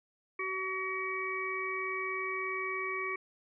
harmonic tone, 378.2 Hz, F#4, 38 cents sharp, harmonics 1 / 3 / 5 / 6, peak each -39 / -38 / -42 / -36 dBFS, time 0.39-3.16 s, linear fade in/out 5 ms, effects none

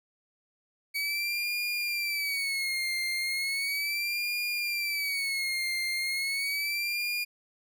30% pulse tone with vibrato, 2258 Hz, C#7, 31 cents sharp, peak -26 dBFS, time 0.94-7.25 s, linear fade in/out 20 ms, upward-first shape sine, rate 0.36 Hz, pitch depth 120 cents each way, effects none

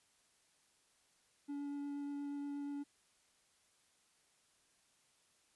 triangle tone with vibrato, 285.4 Hz, D4, 49 cents flat, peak -38 dBFS, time 1.48-2.84 s, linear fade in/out 20 ms, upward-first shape triangle, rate 8.4 Hz, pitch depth 9 cents each way, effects white hiss -73 dBFS RMS until 5.55 s + resampled to 24000 Hz

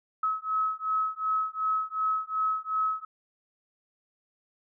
sine beating tone pair, 1284 / 1286.7 Hz, E6 / E6, -46 / -42 cents, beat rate 2.7 Hz, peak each -29 dBFS, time 0.23-3.05 s, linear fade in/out 5 ms, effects none

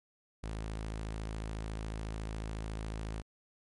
sawtooth tone, 54 Hz, A1, 32 cents flat, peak -33 dBFS, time 0.43-3.22 s, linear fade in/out 10 ms, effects MP3 48 kbps

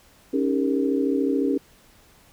sine chord, Eb dominant seventh, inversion third, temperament equal with one note detuned, 277.2 / 311.1 / 400.2 / 466.2 Hz, Db4 / Eb4 / G4 / Bb4, 0 / 0 / +36 / 0 cents, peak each -22 / -28 / -26 / -28 dBFS, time 0.33-1.58 s, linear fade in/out 10 ms, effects pink hiss -55 dBFS RMS until 2.32 s

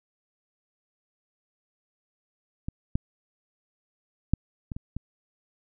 clicks, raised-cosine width 5 ms, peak -19 / -12 / -8 / -21 / -23 / -20 dBFS, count 6, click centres 2.685 / 2.955 / 4.336 / 4.718 / 4.765 / 4.966 s, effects none

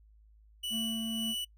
45% pulse tone with tremolo, 2958 Hz, F#7, 1 cent flat, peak -32 dBFS, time 0.63-1.45 s, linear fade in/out 10 ms, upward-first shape sine, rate 1.8 Hz, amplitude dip 45%
triangle tone, 224 Hz, A3, 31 cents sharp, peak -32 dBFS, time 0.7-1.35 s, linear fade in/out 50 ms
effects noise-tail reverb RT60 0.1 s tail -23 dB re dry + added 53 Hz sine -57 dBFS peak until 1.57 s

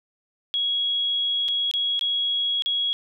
sine tone with dropouts, 3322 Hz, G#7, in tune, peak -21 dBFS, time 0.54-2.93 s, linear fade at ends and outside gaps 0 ms, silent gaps 1.482-1.486 / 1.713-1.738 / 1.993-2.011 / 2.622-2.66 s, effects none

